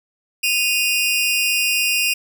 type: tone pair together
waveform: sawtooth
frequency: 2489 / 2779 Hz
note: D#7 / F7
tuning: 0 / -9 cents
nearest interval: major second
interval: 191 cents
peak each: -16 dBFS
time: 0.43-2.14 s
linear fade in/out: 10 ms
effects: none